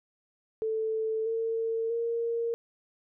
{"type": "tone with pitch steps", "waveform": "sine", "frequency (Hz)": [441, 452.6, 464.5], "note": ["A4", "A4", "A#4"], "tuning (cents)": [4, 49, -6], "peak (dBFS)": -27, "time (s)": [0.62, 2.54], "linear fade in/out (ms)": 0, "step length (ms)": 640, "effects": []}